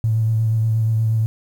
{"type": "tone with vibrato", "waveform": "triangle", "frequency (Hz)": 111.4, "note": "A2", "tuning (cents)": 22, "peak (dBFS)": -11, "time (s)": [0.04, 1.26], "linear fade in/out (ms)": 0, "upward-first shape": "sine", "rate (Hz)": 8.4, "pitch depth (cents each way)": 24, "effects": ["tanh soft clip ceiling -13 dBFS", "8-bit"]}